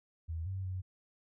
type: tone with pitch steps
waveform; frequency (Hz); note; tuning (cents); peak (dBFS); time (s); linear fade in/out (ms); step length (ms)
sine; 81.7 / 95.3 / 92.8; E2 / G2 / F#2; -15 / -48 / +6; -35; 0.28-0.82; 20; 180
effects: none